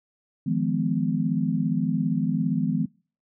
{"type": "chord", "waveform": "sine", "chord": "F half-diminished seventh", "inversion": "third", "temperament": "just", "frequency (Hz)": [157.15, 174.61, 209.5, 251.4], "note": ["Eb3", "F3", "Ab3", "Cb4"], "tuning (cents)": [18, 0, 15, 31], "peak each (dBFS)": -27, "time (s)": [0.46, 2.86], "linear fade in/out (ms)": 10, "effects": ["noise-tail reverb RT60 0.4 s tail -24 dB re dry"]}